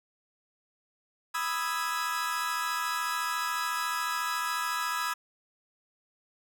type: chord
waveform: 40% pulse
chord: E major seventh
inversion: second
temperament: equal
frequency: 987.8 / 1244.5 / 1318.5 / 1661.2 Hz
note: B5 / D#6 / E6 / G#6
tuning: 0 / 0 / 0 / 0 cents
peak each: -34 dBFS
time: 1.34-5.14 s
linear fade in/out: 10 ms
effects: none